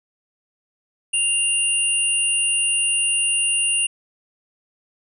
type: tone pair together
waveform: sine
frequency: 2790 / 9400 Hz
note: F7 / D9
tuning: -2 / +1 cents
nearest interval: octave + major sixth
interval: 2103 cents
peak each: -20 dBFS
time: 1.13-3.87 s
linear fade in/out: 10 ms
effects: none